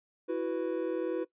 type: chord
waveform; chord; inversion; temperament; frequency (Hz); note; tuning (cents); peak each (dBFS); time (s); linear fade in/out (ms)
triangle; E suspended second; none; equal; 329.6 / 370 / 493.9; E4 / F#4 / B4; 0 / 0 / 0; -32; 0.28-1.25; 20
effects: noise-tail reverb RT60 0.1 s tail -18 dB re dry + resampled to 8000 Hz